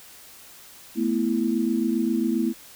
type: chord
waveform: sine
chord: A suspended second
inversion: none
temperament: just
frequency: 220 / 247.5 / 330 Hz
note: A3 / B3 / E4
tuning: 0 / +4 / +2 cents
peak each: -25 dBFS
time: 0.95-2.54 s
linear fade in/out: 50 ms
effects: white hiss -47 dBFS RMS until 2.75 s